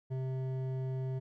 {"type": "tone with hard clipping", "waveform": "sine", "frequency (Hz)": 130.8, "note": "C3", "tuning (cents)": 0, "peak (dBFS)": -35, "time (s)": [0.1, 1.2], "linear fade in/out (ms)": 20, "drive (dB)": 10, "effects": []}